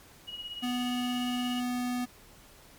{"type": "tone with tremolo", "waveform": "sine", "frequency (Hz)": 2900, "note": "F#7", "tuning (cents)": -35, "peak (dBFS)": -35, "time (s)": [0.27, 1.61], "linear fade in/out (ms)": 20, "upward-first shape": "sine", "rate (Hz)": 17, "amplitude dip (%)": 60}
{"type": "tone", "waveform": "square", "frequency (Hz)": 246.9, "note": "B3", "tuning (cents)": 0, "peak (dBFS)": -30, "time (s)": [0.62, 2.06], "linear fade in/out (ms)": 20}
{"effects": ["pink hiss -55 dBFS RMS until 2.78 s", "MP3 96 kbps"]}